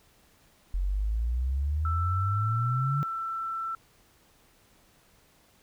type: exponential sweep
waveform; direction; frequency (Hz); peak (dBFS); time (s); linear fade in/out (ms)
sine; up; 44.28 to 146; -25; 0.74-3.03; 0
type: tone with pitch glide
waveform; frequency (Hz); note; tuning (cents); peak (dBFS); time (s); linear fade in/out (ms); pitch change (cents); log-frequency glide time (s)
sine; 1328 to 1335.7; E6 to E6; +12 to +22; -30; 1.85-3.75; 2; +10; 2.07-2.37
effects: pink hiss -62 dBFS RMS until 5.62 s